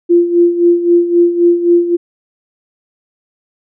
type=tone with tremolo; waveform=sine; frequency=346 Hz; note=F4; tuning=16 cents flat; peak=-4 dBFS; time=0.09-1.97 s; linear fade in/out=20 ms; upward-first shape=sine; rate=3.8 Hz; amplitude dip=70%; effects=none